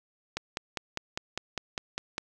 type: click train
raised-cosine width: 0.2 ms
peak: -14 dBFS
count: 10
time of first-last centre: 0.37-2.181 s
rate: 4.97 Hz
effects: none